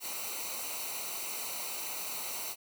white noise with comb filter, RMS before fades -38 dBFS, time 0-2.56 s, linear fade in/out 50 ms, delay 0.59 ms, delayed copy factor -0.75, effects none

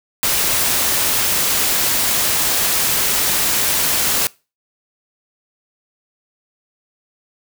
white noise, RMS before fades -17 dBFS, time 0.23-4.27 s, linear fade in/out 0 ms, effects noise-tail reverb RT60 0.3 s tail -23 dB re dry

